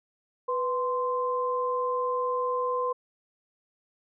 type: tone pair together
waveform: sine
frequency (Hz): 495.6 / 1039.9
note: B4 / C6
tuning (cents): +6 / -11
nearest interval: octave + minor second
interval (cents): 1283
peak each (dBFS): -28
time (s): 0.48-2.93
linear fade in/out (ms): 10
effects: none